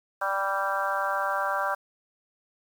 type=harmonic tone with a mistuned harmonic; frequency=196 Hz; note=G3; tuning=in tune; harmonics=3 / 4 / 5 / 6 / 7 / 8; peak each=-32 / -32 / -32 / -32 / -32 / -32 dBFS; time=0.21-1.75 s; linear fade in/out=10 ms; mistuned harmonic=6; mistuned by=-18 cents; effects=8-bit